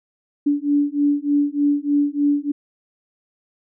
sine beating tone pair, 287.2 / 290.5 Hz, D4 / D4, -39 / -19 cents, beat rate 3.3 Hz, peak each -19 dBFS, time 0.46-2.52 s, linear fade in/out 10 ms, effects none

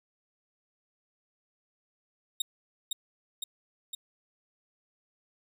sawtooth tone with echo, 3729 Hz, A#7, in tune, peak -23 dBFS, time 2.4-2.42 s, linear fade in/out 5 ms, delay 510 ms, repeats 3, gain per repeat -3 dB, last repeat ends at 3.95 s, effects none

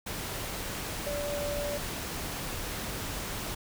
sine tone in noise, 580 Hz, D5, 22 cents flat, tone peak -32 dBFS, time 1.06-1.78 s, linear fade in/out 10 ms, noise pink, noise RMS -36 dBFS, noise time 0.06-3.55 s, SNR +1 dB, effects none

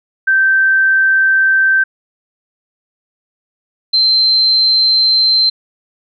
sine tone pair in turn, 1556 / 4113 Hz, G6 / C8, -13 / -30 cents, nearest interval octave + perfect fourth, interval 1683 cents, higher second, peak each -8 dBFS, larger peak neither, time 0.27-1.84 / 3.93-5.5 s, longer neither, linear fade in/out 10 ms, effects none

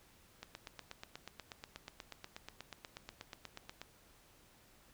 click train, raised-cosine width 0.2 ms, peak -28 dBFS, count 29, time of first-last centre 0.43-3.816 s, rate 8.27 Hz, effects pink hiss -65 dBFS RMS until 4.93 s

